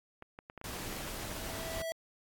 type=clicks; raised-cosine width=0.5 ms; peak=-31 dBFS; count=7; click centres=0.224 / 0.389 / 0.499 / 0.577 / 0.614 / 0.927 / 1.076 s
type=noise; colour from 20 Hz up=pink; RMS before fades=-41 dBFS; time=0.64-1.82 s; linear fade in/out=2 ms
type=tone with exponential growth; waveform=square; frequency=655 Hz; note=E5; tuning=11 cents flat; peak=-34 dBFS; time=0.81-1.92 s; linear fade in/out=0 ms; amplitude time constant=240 ms
effects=AAC 64 kbps